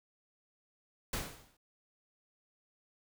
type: noise with exponential decay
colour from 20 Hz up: pink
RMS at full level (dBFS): -33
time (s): 1.13-1.57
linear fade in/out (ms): 5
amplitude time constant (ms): 94
effects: none